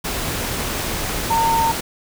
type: tone in noise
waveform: sine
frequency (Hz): 912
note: A#5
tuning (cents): -38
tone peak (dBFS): -15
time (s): 1.3-1.72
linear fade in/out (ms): 10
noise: pink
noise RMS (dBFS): -24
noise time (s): 0.04-1.81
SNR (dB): +6
effects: none